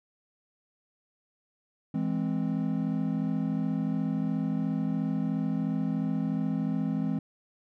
triangle chord, E augmented, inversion none, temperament equal, 164.81 / 207.7 / 261.6 Hz, E3 / G#3 / B#3, 0 / 0 / 0 cents, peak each -29 dBFS, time 1.94-7.19 s, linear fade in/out 5 ms, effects none

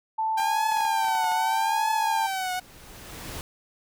sine tone with pitch glide, 882 to 888.1 Hz, A5 to A5, +4 to +16 cents, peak -23 dBFS, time 0.18-2.27 s, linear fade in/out 10 ms, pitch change +12 cents, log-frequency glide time 0.3-0.97 s
sawtooth tone with vibrato, 790 Hz, G5, 13 cents sharp, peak -23 dBFS, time 0.37-2.6 s, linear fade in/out 10 ms, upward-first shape triangle, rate 0.81 Hz, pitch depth 140 cents each way
clicks, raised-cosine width 0.3 ms, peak -25 dBFS, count 10, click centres 0.4 / 0.72 / 0.771 / 0.807 / 0.852 / 1.046 / 1.084 / 1.152 / 1.243 / 1.318 s
pink noise with exponential growth, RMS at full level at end -35 dBFS, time 1.52-3.41 s, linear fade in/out 0 ms, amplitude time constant 410 ms
effects none

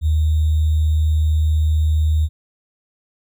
sine tone with sample-and-hold, 77.78 Hz, D#2, in tune, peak -13 dBFS, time 0.01-2.29 s, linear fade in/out 50 ms, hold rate 3675 Hz, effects none

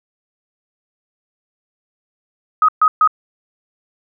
sine tone bursts, 1260 Hz, D#6, 21 cents sharp, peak -8 dBFS, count 3, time 2.62-3.075 s, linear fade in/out 2 ms, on 65 ms, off 130 ms, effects none

